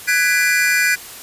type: chord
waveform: square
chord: G# half-diminished seventh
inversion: third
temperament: just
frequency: 1495.1 / 1661.2 / 1993.5 / 2392 Hz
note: F#6 / G#6 / B6 / D7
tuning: +18 / 0 / +16 / +31 cents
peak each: -20 dBFS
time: 0.07-0.96 s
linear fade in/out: 20 ms
effects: white hiss -35 dBFS RMS until 1.22 s + resampled to 32000 Hz